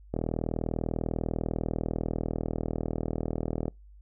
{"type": "click train", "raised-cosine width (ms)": 2, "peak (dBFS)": -16, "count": 143, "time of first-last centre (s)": [0.14, 3.681], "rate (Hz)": 40.1, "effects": ["noise-tail reverb RT60 0.2 s tail -26 dB re dry", "added 50 Hz sine -49 dBFS peak until 4.01 s"]}